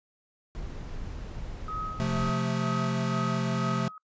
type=noise; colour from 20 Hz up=brown; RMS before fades=-37 dBFS; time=0.55-2.3 s; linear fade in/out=0 ms
type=tone with tremolo; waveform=sine; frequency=1267 Hz; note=D#6; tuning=31 cents sharp; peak=-31 dBFS; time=1.68-3.98 s; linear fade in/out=2 ms; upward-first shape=sine; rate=2.1 Hz; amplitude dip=75%
type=chord; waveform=square; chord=F major; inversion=second; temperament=equal; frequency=130.81 / 174.61 / 220 Hz; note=C3 / F3 / A3; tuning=0 / 0 / 0 cents; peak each=-31 / -32 / -32 dBFS; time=2-3.88 s; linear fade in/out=0 ms
effects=noise-tail reverb RT60 0.1 s tail -25 dB re dry + resampled to 16000 Hz